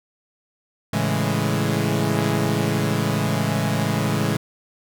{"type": "chord", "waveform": "sawtooth", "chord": "A major seventh", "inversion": "none", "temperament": "equal", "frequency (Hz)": [110, 138.59, 164.81, 207.7], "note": ["A2", "C#3", "E3", "G#3"], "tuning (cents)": [0, 0, 0, 0], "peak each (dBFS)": -21, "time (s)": [0.93, 4.37], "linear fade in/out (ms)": 5, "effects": []}